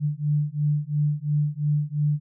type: beating tone pair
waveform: sine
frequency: 146.83 / 149.73 Hz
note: D3 / D3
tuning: 0 / +34 cents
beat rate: 2.9 Hz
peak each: -24 dBFS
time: 0-2.2 s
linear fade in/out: 50 ms
effects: none